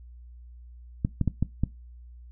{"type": "clicks", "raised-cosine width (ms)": 5, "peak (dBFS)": -11, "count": 5, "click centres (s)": [1.049, 1.213, 1.277, 1.426, 1.636], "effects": ["noise-tail reverb RT60 0.2 s tail -19 dB re dry", "added 60 Hz sine -44 dBFS peak until 2.31 s"]}